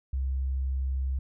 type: tone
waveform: sine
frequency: 66.2 Hz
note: C2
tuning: 21 cents sharp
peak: -26 dBFS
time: 0.13-1.19 s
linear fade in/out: 5 ms
effects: none

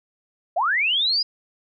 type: linear sweep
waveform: sine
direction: up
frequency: 604 to 5000 Hz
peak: -18 dBFS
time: 0.56-1.23 s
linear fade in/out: 10 ms
effects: none

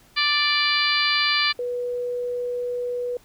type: harmonic tone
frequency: 587.3 Hz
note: D5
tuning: in tune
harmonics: 2 / 3 / 4 / 5 / 6 / 7 / 8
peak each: -27 / -26 / -24 / -28 / -28 / -26 / -26 dBFS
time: 0.16-1.53 s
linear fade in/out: 20 ms
type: tone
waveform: sine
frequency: 489.3 Hz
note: B4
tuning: 16 cents flat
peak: -24 dBFS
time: 1.59-3.17 s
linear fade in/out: 2 ms
effects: pink hiss -55 dBFS RMS until 3.24 s

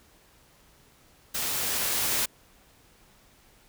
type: noise with level ramp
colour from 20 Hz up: white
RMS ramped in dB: -30 to -26 dBFS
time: 1.34-2.26 s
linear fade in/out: 10 ms
effects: pink hiss -59 dBFS RMS until 3.68 s

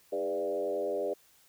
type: tone with frequency modulation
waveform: sine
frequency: 496.7 Hz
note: B4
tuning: 10 cents sharp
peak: -29 dBFS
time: 0.12-1.14 s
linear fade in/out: 10 ms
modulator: 91.2 Hz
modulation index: 1.5
effects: white hiss -63 dBFS RMS until 1.48 s

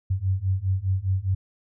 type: beating tone pair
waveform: sine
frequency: 92.5 / 97.4 Hz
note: F#2 / G2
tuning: 0 / -11 cents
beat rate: 4.9 Hz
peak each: -25 / -24 dBFS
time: 0.1-1.35 s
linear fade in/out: 10 ms
effects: none

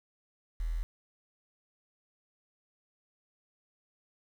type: tone with quantisation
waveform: sine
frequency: 40.81 Hz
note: E1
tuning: 17 cents flat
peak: -30 dBFS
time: 0.6-0.83 s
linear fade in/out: 0 ms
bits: 9
effects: none

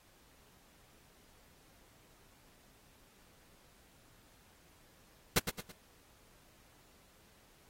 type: noise with echo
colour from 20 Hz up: pink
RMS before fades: -26 dBFS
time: 5.36-5.39 s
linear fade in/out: 5 ms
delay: 110 ms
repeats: 3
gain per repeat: -8 dB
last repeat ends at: 5.72 s
effects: pink hiss -65 dBFS RMS until 7.69 s + AAC 48 kbps

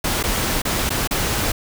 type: noise with dropouts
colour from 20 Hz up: pink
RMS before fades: -21 dBFS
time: 0.04-1.52 s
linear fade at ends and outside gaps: 5 ms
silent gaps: 0.229-0.237 / 0.619-0.651 / 0.894-0.903 / 1.075-1.109 s
effects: none

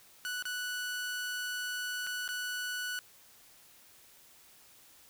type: tone with dropouts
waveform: sawtooth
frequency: 1480 Hz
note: F#6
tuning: in tune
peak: -31 dBFS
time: 0.25-2.99 s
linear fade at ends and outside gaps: 0 ms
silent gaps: 0.424-0.454 / 2.067-2.071 / 2.278-2.289 s
effects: white hiss -59 dBFS RMS until 5.09 s

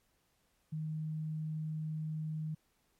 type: tone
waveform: sine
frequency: 155.9 Hz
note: D#3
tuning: 4 cents sharp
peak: -35 dBFS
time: 0.72-2.55 s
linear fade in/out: 10 ms
effects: pink hiss -75 dBFS RMS until 2.99 s + MP3 64 kbps

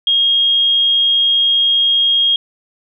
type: tone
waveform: sine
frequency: 3255 Hz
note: G#7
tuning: 36 cents flat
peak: -10 dBFS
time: 0.07-2.36 s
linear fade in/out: 2 ms
effects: none

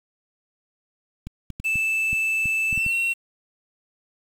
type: clicks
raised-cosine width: 5 ms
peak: -21 dBFS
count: 9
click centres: 1.27 / 1.503 / 1.6 / 1.757 / 2.13 / 2.457 / 2.728 / 2.777 / 2.864 s
type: tone with pitch glide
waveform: triangle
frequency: 2637 to 2721 Hz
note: E7 to F7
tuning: 0 to -46 cents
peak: -19 dBFS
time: 1.64-3.14 s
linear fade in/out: 20 ms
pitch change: +54 cents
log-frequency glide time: 2.71-2.94 s
effects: 7-bit

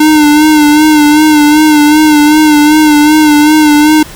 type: tone with vibrato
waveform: square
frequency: 302.2 Hz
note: D4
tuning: 50 cents sharp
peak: -3 dBFS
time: 0-4.03 s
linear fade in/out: 5 ms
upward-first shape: sine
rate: 2.6 Hz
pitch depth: 43 cents each way
effects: pink hiss -29 dBFS RMS until 4.15 s

